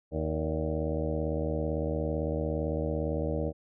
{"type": "harmonic tone with a mistuned harmonic", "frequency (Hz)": 77.78, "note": "D#2", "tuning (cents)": 0, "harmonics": [1, 2, 3, 4, 5, 6, 7, 8, 9, 10], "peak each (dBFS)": [-33, -35, -39, -36, -45, -35, -36, -42, -47, -49], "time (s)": [0.11, 3.53], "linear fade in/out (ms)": 50, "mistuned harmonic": 7, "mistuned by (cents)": 68, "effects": []}